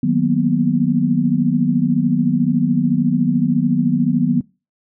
sine chord, B major seventh, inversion first, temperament equal, 155.56 / 185 / 233.1 / 246.9 Hz, D#3 / F#3 / A#3 / B3, 0 / 0 / 0 / 0 cents, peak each -20 / -19 / -20 / -17 dBFS, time 0.03-4.41 s, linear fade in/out 5 ms, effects noise-tail reverb RT60 0.3 s tail -23 dB re dry

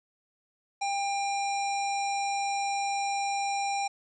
harmonic tone with a mistuned harmonic, 798 Hz, G5, 31 cents sharp, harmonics 1 / 3 / 5 / 7 / 9 / 10, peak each -28 / -36 / -43 / -40 / -43 / -49 dBFS, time 0.81-3.88 s, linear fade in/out 10 ms, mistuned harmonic 10, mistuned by +58 cents, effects none

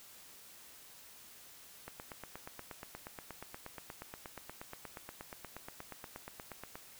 click train, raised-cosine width 0.5 ms, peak -29 dBFS, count 42, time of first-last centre 1.88-6.755 s, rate 8.41 Hz, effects white hiss -56 dBFS RMS until 6.99 s

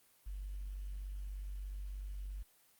sine tone with quantisation, 48.41 Hz, G1, 21 cents flat, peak -40 dBFS, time 0.26-2.43 s, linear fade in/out 10 ms, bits 11, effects white hiss -68 dBFS RMS until 2.79 s + Opus 24 kbps

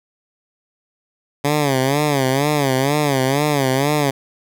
10% pulse tone with vibrato, 139.9 Hz, C#3, 16 cents sharp, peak -7 dBFS, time 1.44-4.11 s, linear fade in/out 10 ms, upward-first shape sine, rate 2.1 Hz, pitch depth 130 cents each way, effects none

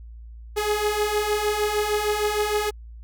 sawtooth beating tone pair, 415.3 / 421.8 Hz, G#4 / G#4, 0 / +27 cents, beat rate 6.5 Hz, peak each -23 / -19 dBFS, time 0.56-2.71 s, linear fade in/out 20 ms, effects added 57 Hz sine -38 dBFS peak until 3.03 s

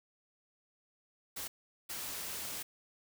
white noise bursts at uneven times, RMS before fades -41 dBFS, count 2, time 1.36-1.48 / 1.89-2.63 s, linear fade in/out 10 ms, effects none

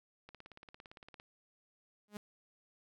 click train, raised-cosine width 0.3 ms, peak -36 dBFS, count 17, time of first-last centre 0.29-1.199 s, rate 17.6 Hz
sawtooth tone with exponential growth, 207.7 Hz, G#3, in tune, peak -36 dBFS, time 2.08-2.17 s, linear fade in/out 2 ms, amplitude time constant 18 ms
effects none

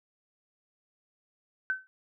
sine tone with exponential decay, 1528 Hz, G6, 45 cents flat, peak -23 dBFS, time 1.7-1.87 s, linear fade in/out 0 ms, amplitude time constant 36 ms, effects none

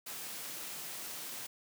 white high-pass noise, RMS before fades -43 dBFS, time 0.06-1.47 s, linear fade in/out 10 ms, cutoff 110 Hz, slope 96 dB/octave, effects none

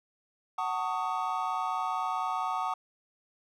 triangle chord, D# half-diminished seventh, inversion first, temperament just, 746.7 / 896 / 1120.1 / 1244.5 Hz, F#5 / A5 / C#6 / D#6, +16 / +31 / +18 / 0 cents, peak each -32 / -33 / -33 / -33 dBFS, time 0.58-2.74 s, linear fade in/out 5 ms, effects none

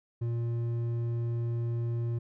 sine tone with hard clipping, 117.4 Hz, A#2, 13 cents sharp, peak -30 dBFS, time 0.21-2.19 s, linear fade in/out 10 ms, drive 6 dB, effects none

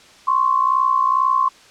sine tone pair together, 1046.5 / 1108.7 Hz, C6 / C#6, 0 / 0 cents, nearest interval minor second, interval 100 cents, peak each -16 / -18 dBFS, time 0.27-1.49 s, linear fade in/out 10 ms, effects white hiss -47 dBFS RMS until 1.7 s + low-pass 6000 Hz 12 dB/octave

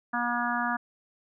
harmonic tone, 240 Hz, B3, 49 cents flat, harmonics 1 / 3 / 4 / 5 / 6 / 7, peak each -33 / -33 / -33 / -33 / -33 / -33 dBFS, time 0.13-0.77 s, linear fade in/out 10 ms, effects none

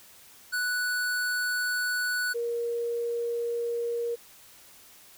square / sine tone pair in turn, 1480 / 471 Hz, F#6 / A#4, 0 / +18 cents, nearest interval octave + minor sixth, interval 1982 cents, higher first, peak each -27 / -27 dBFS, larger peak neither, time 0.52-2.34 / 2.34-4.16 s, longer neither, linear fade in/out 20 ms, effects white hiss -53 dBFS RMS until 5.17 s

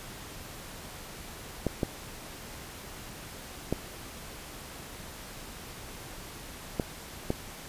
clicks, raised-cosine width 2 ms, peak -13 dBFS, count 5, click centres 1.667 / 1.832 / 3.726 / 6.798 / 7.304 s, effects pink hiss -44 dBFS RMS until 7.68 s + resampled to 32000 Hz

